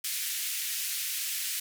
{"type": "band-pass noise", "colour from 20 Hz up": "white", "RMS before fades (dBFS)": -33, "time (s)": [0.04, 1.6], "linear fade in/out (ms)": 5, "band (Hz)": [1900, 16000], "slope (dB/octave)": 24, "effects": []}